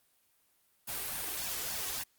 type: noise with flanger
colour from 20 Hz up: white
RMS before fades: -37 dBFS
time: 0.87-2.04 s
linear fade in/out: 20 ms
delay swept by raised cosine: 1.1 to 2.7 ms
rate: 3.5 Hz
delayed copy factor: +0.6
effects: white hiss -71 dBFS RMS until 2.18 s + Opus 32 kbps